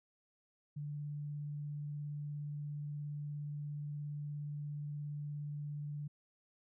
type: tone with vibrato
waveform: sine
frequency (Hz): 146.83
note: D3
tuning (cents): 0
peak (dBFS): -39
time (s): 0.76-6.08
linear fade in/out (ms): 10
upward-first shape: triangle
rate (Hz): 17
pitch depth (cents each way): 10
effects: none